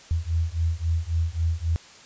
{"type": "beating tone pair", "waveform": "sine", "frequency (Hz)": [80.8, 84.5], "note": ["E2", "E2"], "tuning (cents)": [-34, 43], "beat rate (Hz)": 3.7, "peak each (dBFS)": -25, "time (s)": [0.11, 1.76], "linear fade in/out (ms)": 0, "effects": ["white hiss -48 dBFS RMS until 2.05 s", "resampled to 16000 Hz"]}